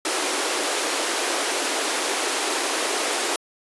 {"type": "high-pass noise", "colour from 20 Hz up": "pink", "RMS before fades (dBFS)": -24, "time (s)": [0.05, 3.36], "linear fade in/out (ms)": 2, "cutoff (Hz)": 300, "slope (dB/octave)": 48, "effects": ["resampled to 24000 Hz"]}